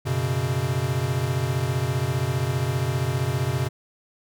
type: chord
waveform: square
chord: F# suspended fourth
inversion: none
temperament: equal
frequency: 92.5 / 123.47 / 138.59 Hz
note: F#2 / B2 / C#3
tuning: 0 / 0 / 0 cents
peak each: -31 / -26 / -27 dBFS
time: 0.05-3.69 s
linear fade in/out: 20 ms
effects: none